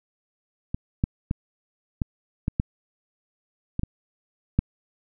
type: clicks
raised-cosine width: 5 ms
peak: -14 / -8 / -12 / -11 / -11 / -9 / -13 / -13 / -6 dBFS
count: 9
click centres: 0.745 / 1.039 / 1.311 / 2.018 / 2.481 / 2.599 / 3.794 / 3.834 / 4.59 s
effects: none